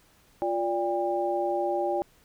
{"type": "tone cluster", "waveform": "sine", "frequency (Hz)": [350.3, 584, 801], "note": ["F4", "D5", "G5"], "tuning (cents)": [5, -10, 37], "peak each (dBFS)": -29, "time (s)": [0.42, 2.02], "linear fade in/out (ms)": 0, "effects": ["pink hiss -61 dBFS RMS until 2.24 s"]}